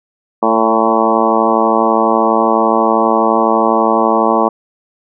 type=harmonic tone with a mistuned harmonic; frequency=112.1 Hz; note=A2; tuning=33 cents sharp; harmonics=2 / 3 / 4 / 5 / 6 / 7 / 8 / 9 / 10; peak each=-18 / -18 / -18 / -18 / -18 / -18 / -18 / -18 / -18 dBFS; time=0.42-4.49 s; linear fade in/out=10 ms; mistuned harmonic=5; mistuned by=+16 cents; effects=none